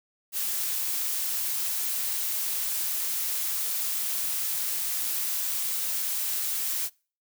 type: noise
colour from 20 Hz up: blue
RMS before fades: -29 dBFS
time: 0.32-6.9 s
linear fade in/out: 50 ms
effects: noise-tail reverb RT60 0.4 s tail -26 dB re dry